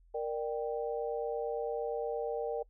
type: chord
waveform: sine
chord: G minor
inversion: first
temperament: equal with one note detuned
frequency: 466.2 / 594.8 / 784 Hz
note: Bb4 / D5 / G5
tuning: 0 / +22 / 0 cents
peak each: -34 / -38 / -40 dBFS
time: 0.14-2.63 s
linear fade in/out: 10 ms
effects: noise-tail reverb RT60 0.1 s tail -24 dB re dry + added 42 Hz sine -59 dBFS peak until 2.69 s